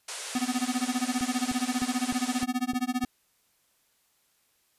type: band-pass noise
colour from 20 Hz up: white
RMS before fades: -38 dBFS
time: 0.08-2.44 s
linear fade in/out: 5 ms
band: 410 to 9900 Hz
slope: 48 dB/octave
type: tone with tremolo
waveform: square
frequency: 250.5 Hz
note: B3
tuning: 25 cents sharp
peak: -24 dBFS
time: 0.35-3.05 s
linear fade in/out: 2 ms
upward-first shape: sine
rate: 15 Hz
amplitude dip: 100%
type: click train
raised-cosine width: 3 ms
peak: -26 dBFS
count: 7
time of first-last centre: 1.21-3.039 s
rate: 3.28 Hz
effects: white hiss -69 dBFS RMS until 4.78 s + resampled to 32000 Hz